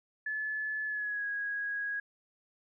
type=tone with pitch glide; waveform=sine; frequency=1725 to 1652.8 Hz; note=A6 to G#6; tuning=-35 to -9 cents; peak=-32 dBFS; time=0.26-2 s; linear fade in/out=5 ms; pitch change=-74 cents; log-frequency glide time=0.85-1.26 s; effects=none